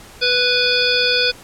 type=harmonic tone; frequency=493.9 Hz; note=B4; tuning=in tune; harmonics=1 / 3 / 5 / 7 / 9 / 10; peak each=-21 / -21 / -21 / -21 / -21 / -21 dBFS; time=0.21-1.32 s; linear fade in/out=20 ms; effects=pink hiss -41 dBFS RMS until 1.43 s + low-pass 12000 Hz 12 dB/octave